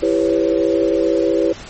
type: chord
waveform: sine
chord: C# half-diminished seventh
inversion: first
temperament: just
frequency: 332.6 / 399.1 / 498.9 / 554.4 Hz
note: E4 / G4 / B4 / C#5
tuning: +16 / +31 / +17 / 0 cents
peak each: -17 / -19 / -19 / -20 dBFS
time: 0.02-1.53 s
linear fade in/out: 10 ms
effects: pink hiss -35 dBFS RMS until 1.69 s + MP3 32 kbps